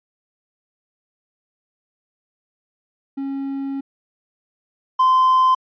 triangle tone pair in turn, 273.8 / 1033.7 Hz, C#4 / C6, -21 / -21 cents, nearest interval octave + major seventh, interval 2300 cents, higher second, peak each -21 / -9 dBFS, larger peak second, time 3.17-3.81 / 4.99-5.55 s, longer first, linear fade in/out 10 ms, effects tanh soft clip ceiling -6 dBFS + resampled to 11025 Hz

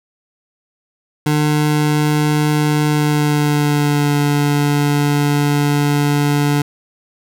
25% pulse tone with pitch glide, 150.2 to 145.25 Hz, D3 to D3, +39 to -19 cents, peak -9 dBFS, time 1.26-6.62 s, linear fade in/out 5 ms, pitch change -58 cents, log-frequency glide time 2.85-4.13 s, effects none

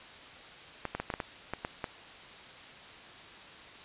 clicks, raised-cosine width 0.5 ms, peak -18 dBFS, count 9, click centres 0.853 / 0.95 / 1 / 1.102 / 1.139 / 1.202 / 1.536 / 1.649 / 1.842 s, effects white hiss -49 dBFS RMS until 3.84 s + resampled to 8000 Hz

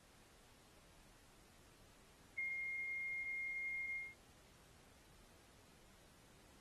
sine tone with ADSR envelope, 2130 Hz, C7, 30 cents sharp, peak -38 dBFS, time 2.38-4.15 s, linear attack 4 ms, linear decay 160 ms, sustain -3 dB, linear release 190 ms, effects pink hiss -67 dBFS RMS until 6.6 s + AAC 32 kbps

